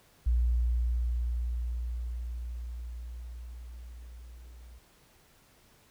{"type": "tone with level ramp", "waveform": "sine", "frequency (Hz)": 59.6, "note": "A#1", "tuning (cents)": 39, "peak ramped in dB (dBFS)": [-22, -47], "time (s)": [0.26, 4.79], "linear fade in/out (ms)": 10, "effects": ["pink hiss -62 dBFS RMS until 5.9 s"]}